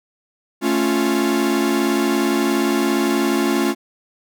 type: chord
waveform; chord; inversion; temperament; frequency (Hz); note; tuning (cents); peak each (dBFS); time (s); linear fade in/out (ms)
45% pulse; A augmented; none; equal; 220 / 277.2 / 349.2; A3 / C#4 / E#4; 0 / 0 / 0; -22 / -20 / -20; 0.61-3.75; 50
effects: none